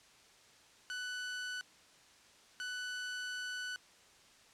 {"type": "tone bursts at uneven times", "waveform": "sawtooth", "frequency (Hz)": 1491, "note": "F#6", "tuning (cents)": 13, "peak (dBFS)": -35, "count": 2, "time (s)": [[0.9, 1.61], [2.6, 3.76]], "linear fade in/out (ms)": 0, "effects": ["white hiss -62 dBFS RMS until 4.53 s", "low-pass 7000 Hz 12 dB/octave"]}